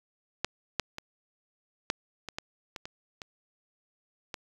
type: clicks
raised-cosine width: 0.2 ms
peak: -10 / -9 / -20 / -9 / -20 / -17 / -21 / -22 / -23 / -19 dBFS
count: 10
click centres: 0.446 / 0.797 / 0.984 / 1.901 / 2.287 / 2.385 / 2.762 / 2.855 / 3.218 / 4.342 s
effects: 7-bit